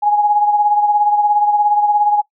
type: beating tone pair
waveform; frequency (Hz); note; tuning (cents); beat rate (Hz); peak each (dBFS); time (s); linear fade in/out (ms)
sine; 830 / 847; G#5 / G#5; -1 / +34; 17; -11 / -20; 0.02-2.22; 20
effects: noise-tail reverb RT60 0.1 s tail -19 dB re dry